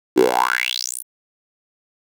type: tone with high-pass filter sweep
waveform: 10% pulse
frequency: 61.74 Hz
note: B1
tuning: in tune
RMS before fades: -19 dBFS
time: 0.16-1.03 s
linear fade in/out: 20 ms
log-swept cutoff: 320 to 12000 Hz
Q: 7.7
effects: none